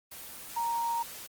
sine tone in noise, 932.3 Hz, A#5, in tune, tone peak -28 dBFS, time 0.56-1.03 s, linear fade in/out 10 ms, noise white, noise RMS -44 dBFS, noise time 0.11-1.27 s, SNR +13 dB, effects Opus 24 kbps

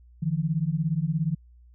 sine beating tone pair, 150.8 / 167.8 Hz, D3 / E3, +46 / +31 cents, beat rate 17 Hz, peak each -26 dBFS, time 0.22-1.35 s, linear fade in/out 10 ms, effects added 60 Hz sine -50 dBFS peak until 1.74 s

